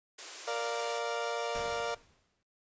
white high-pass noise, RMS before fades -43 dBFS, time 0.18-0.99 s, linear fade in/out 10 ms, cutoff 310 Hz, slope 48 dB/octave
30% pulse chord, Bb major, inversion none, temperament equal, 466.2 / 587.3 / 698.5 Hz, Bb4 / D5 / F5, 0 / 0 / 0 cents, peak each -33 / -35 / -35 dBFS, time 0.47-1.95 s, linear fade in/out 10 ms
pink noise with exponential decay, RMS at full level -41 dBFS, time 1.55-2.43 s, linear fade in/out 1 ms, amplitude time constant 190 ms
effects noise-tail reverb RT60 0.3 s tail -21 dB re dry + resampled to 16000 Hz

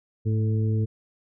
harmonic tone with a mistuned harmonic, 110 Hz, A2, in tune, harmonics 1 / 2 / 3 / 4, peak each -21 / -31 / -36 / -35 dBFS, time 0.25-0.86 s, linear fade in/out 20 ms, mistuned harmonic 1, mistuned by -42 cents, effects none

